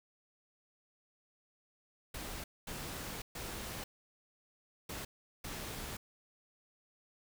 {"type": "noise bursts at uneven times", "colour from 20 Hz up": "pink", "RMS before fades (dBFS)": -43, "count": 5, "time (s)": [[2.14, 2.44], [2.67, 3.22], [3.35, 3.84], [4.89, 5.05], [5.44, 5.97]], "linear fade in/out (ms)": 5, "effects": []}